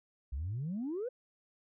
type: exponential sweep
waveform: sine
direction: up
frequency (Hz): 60.8 to 523.3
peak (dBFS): -33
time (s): 0.32-1.09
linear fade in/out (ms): 10
effects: tanh soft clip ceiling -31 dBFS